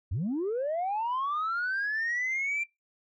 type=linear sweep; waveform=sine; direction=up; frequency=73 to 2376 Hz; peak=-26 dBFS; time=0.11-2.64 s; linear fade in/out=10 ms; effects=noise-tail reverb RT60 0.2 s tail -23 dB re dry + tanh soft clip ceiling -25 dBFS